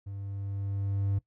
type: tone with level ramp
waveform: triangle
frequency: 99.1 Hz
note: G2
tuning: 19 cents sharp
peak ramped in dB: -35 to -23 dBFS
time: 0.06-1.19 s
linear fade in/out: 10 ms
effects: noise-tail reverb RT60 0.1 s tail -18 dB re dry